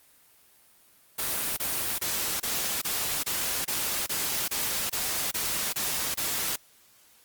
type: noise bursts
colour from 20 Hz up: white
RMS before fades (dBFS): -29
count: 13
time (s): 1.18-6.562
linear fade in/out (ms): 10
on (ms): 390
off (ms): 26
effects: white hiss -59 dBFS RMS until 7.24 s + Opus 32 kbps